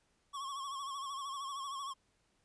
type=tone with vibrato; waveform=square; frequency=1100 Hz; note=C#6; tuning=14 cents flat; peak=-40 dBFS; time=0.33-1.94 s; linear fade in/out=20 ms; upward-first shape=sine; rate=13 Hz; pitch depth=66 cents each way; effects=pink hiss -75 dBFS RMS until 2.44 s + resampled to 22050 Hz